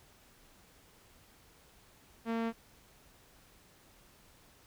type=tone with low-pass filter; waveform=sawtooth; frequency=228.4 Hz; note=A#3; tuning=35 cents flat; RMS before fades=-34 dBFS; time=2.25-2.53 s; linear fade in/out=50 ms; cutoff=2500 Hz; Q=0.66; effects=pink hiss -62 dBFS RMS until 4.66 s